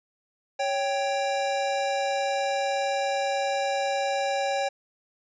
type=tone pair together; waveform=square; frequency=556 / 786.3 Hz; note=C#5 / G5; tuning=+5 / +5 cents; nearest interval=tritone; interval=600 cents; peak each=-28 dBFS; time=0.59-4.69 s; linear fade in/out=10 ms; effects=resampled to 16000 Hz